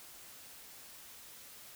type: silence
effects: white hiss -53 dBFS RMS until 1.75 s